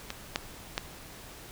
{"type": "clicks", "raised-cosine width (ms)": 0.2, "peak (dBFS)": [-17, -10, -11], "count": 3, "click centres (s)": [0.104, 0.359, 0.779], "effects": ["pink hiss -47 dBFS RMS until 1.51 s"]}